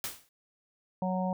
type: noise with exponential decay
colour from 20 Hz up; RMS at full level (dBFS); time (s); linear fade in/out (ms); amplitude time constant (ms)
white; -32; 0.04-0.29; 1; 53
type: harmonic tone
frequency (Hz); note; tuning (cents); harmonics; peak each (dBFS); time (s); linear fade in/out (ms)
185; F#3; 0; 1 / 3 / 4 / 5; -30 / -35 / -36 / -37; 1.02-1.33; 2
effects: none